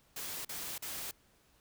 white noise bursts, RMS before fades -41 dBFS, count 3, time 0.16-1.112 s, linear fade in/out 5 ms, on 290 ms, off 41 ms, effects pink hiss -68 dBFS RMS until 1.6 s

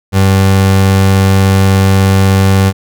30% pulse tone, 96.5 Hz, G2, 27 cents flat, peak -3 dBFS, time 0.12-2.73 s, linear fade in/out 50 ms, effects none

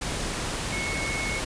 sine tone in noise, 2195 Hz, C#7, 18 cents flat, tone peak -30 dBFS, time 0.72-1.4 s, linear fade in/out 10 ms, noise pink, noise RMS -30 dBFS, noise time 0.01-1.45 s, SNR -3 dB, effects resampled to 22050 Hz

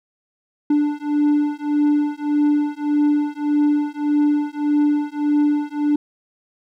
triangle beating tone pair, 293.7 / 295.4 Hz, D4 / D4, 0 / +10 cents, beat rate 1.7 Hz, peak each -17 dBFS, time 0.7-5.96 s, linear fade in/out 5 ms, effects none

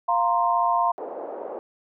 sine chord, F suspended fourth, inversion none, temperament just, 698.5 / 931.3 / 1047.7 Hz, F5 / Bb5 / C6, 0 / -2 / +2 cents, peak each -23 dBFS, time 0.08-0.92 s, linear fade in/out 10 ms
white band-pass noise, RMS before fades -34 dBFS, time 0.98-1.59 s, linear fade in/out 0 ms, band 380 to 690 Hz, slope 24 dB/octave
effects none

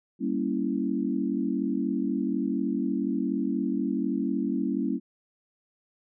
sine chord, G diminished seventh, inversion none, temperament equal, 196 / 233.1 / 277.2 / 329.6 Hz, G3 / Bb3 / Db4 / Fb4, 0 / 0 / 0 / 0 cents, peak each -31 / -30 / -29 / -32 dBFS, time 0.19-5 s, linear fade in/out 50 ms, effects none

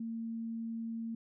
sine tone, 227.7 Hz, A#3, 40 cents flat, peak -36 dBFS, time 0-1.15 s, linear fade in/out 5 ms, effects none

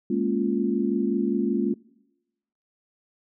sine chord, Bb minor seventh, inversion third, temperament equal, 207.7 / 233.1 / 277.2 / 349.2 Hz, Ab3 / Bb3 / Db4 / F4, 0 / 0 / 0 / 0 cents, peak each -26 / -27 / -28 / -27 dBFS, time 0.1-1.74 s, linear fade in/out 5 ms, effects noise-tail reverb RT60 1.0 s tail -24 dB re dry

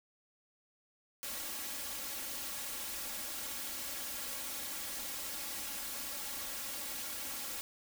white noise with comb filter, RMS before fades -41 dBFS, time 1.23-7.61 s, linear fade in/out 0 ms, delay 3.6 ms, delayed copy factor +0.85, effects none

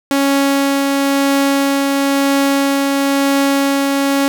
sawtooth tone with tremolo, 277.2 Hz, C#4, in tune, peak -7 dBFS, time 0.11-4.28 s, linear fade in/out 0 ms, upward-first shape triangle, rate 0.99 Hz, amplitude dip 25%, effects 7-bit

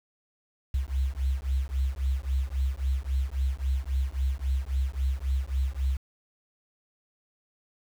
sine beating tone pair, 64.6 / 68.3 Hz, C2 / C#2, -21 / -25 cents, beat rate 3.7 Hz, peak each -28 / -28 dBFS, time 0.74-5.97 s, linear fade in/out 5 ms, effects 8-bit

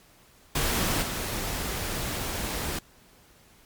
pink noise with level steps, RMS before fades -26 / -31 dBFS, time 0.55-2.79 s, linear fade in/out 5 ms, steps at 1.02 s, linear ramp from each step 10 ms, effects pink hiss -57 dBFS RMS until 3.65 s + MP3 96 kbps

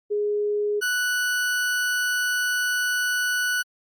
sine / 40% pulse tone pair in turn, 415.3 / 1480 Hz, G#4 / F#6, 0 / 0 cents, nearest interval octave + minor seventh, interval 2200 cents, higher second, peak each -21 dBFS, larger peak neither, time 0.1-0.81 / 0.81-3.63 s, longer second, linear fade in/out 20 ms, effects Opus 48 kbps

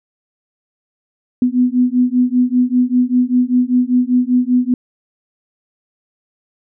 sine beating tone pair, 246.5 / 251.6 Hz, B3 / B3, -3 / +32 cents, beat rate 5.1 Hz, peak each -14 dBFS, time 1.42-4.74 s, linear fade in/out 2 ms, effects none

